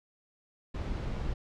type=noise; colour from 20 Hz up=brown; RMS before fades=-34 dBFS; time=0.74-1.34 s; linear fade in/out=10 ms; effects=low-pass 5000 Hz 12 dB/octave